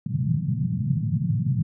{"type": "band-pass noise", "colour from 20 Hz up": "pink", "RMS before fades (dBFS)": -24, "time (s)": [0.06, 1.63], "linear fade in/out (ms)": 5, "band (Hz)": [110, 190], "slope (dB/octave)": 48, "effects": []}